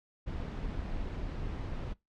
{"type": "noise with amplitude modulation", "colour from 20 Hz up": "brown", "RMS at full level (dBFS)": -35, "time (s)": [0.26, 1.94], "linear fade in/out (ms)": 20, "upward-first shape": "sine", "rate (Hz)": 235, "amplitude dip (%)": 40, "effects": ["noise-tail reverb RT60 0.2 s tail -23 dB re dry", "low-pass 4000 Hz 12 dB/octave"]}